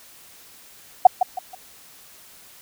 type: tone with echo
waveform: sine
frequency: 740 Hz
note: F#5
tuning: in tune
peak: -3 dBFS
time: 1.05-1.07 s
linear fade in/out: 5 ms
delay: 160 ms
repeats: 3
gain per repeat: -10 dB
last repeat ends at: 1.55 s
effects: white hiss -48 dBFS RMS until 2.61 s